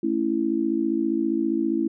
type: chord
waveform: sine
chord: A major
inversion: none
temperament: just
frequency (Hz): 220 / 275 / 330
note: A3 / C#4 / E4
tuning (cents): 0 / -14 / +2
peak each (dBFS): -28 / -26 / -23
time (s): 0.03-1.88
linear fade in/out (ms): 5
effects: none